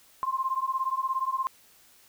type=beating tone pair; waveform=sine; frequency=1046.5 / 1063.5 Hz; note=C6 / C6; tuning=0 / +28 cents; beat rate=17 Hz; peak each=-29 dBFS; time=0.23-1.47 s; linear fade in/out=0 ms; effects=white hiss -58 dBFS RMS until 2.08 s